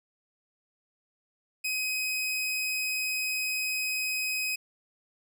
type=tone; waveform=sawtooth; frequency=2523 Hz; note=D#7; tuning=23 cents sharp; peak=-25 dBFS; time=1.64-4.56 s; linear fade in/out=10 ms; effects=none